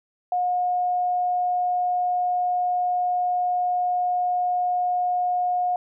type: tone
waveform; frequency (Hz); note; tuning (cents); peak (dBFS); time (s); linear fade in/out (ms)
sine; 720; F#5; -47; -20; 0.32-5.76; 2
effects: none